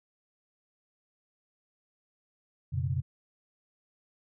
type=chord; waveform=sine; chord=F# suspended fourth; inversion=none; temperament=equal with one note detuned; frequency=90.96 / 123.47 / 138.59 Hz; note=F#2 / B2 / C#3; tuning=-29 / 0 / 0 cents; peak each=-32 dBFS; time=2.72-3.02 s; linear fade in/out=20 ms; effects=none